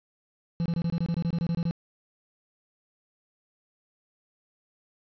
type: tone bursts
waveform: triangle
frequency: 168.9 Hz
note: E3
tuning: 42 cents sharp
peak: -22 dBFS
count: 14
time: 0.6-1.71 s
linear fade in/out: 0 ms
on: 57 ms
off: 24 ms
effects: resampled to 11025 Hz + 8-bit